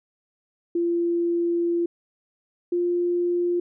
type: tone pair in turn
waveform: sine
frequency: 342.6 / 350.2 Hz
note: F4 / F4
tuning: -33 / +5 cents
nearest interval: unison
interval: 38 cents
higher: second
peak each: -20 dBFS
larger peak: neither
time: 0.75-1.86 / 2.72-3.6 s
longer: first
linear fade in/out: 5 ms
effects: none